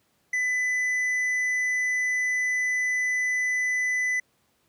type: tone with tanh clipping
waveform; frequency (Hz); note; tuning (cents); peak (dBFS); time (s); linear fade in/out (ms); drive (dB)
triangle; 2000; B6; +21; -24; 0.33-4.2; 5; 10
effects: pink hiss -68 dBFS RMS until 4.68 s + high-pass 100 Hz 12 dB/octave